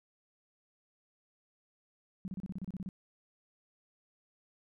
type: tone bursts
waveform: sine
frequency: 188.3 Hz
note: F#3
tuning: 31 cents sharp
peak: -36 dBFS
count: 11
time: 2.25-2.889 s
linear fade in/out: 0 ms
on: 29 ms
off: 32 ms
effects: none